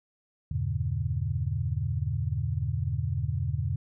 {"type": "chord", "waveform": "sine", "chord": "E diminished seventh", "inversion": "none", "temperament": "just", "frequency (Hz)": [82.41, 98.89, 118.67, 142.4], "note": ["E2", "G2", "Bb2", "Db3"], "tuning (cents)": [0, 16, 31, 47], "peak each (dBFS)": -32, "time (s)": [0.51, 3.76], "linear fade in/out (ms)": 5, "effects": []}